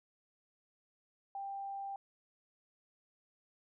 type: tone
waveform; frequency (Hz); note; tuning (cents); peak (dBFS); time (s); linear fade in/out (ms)
sine; 790; G5; +13; -39; 1.35-1.96; 2
effects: none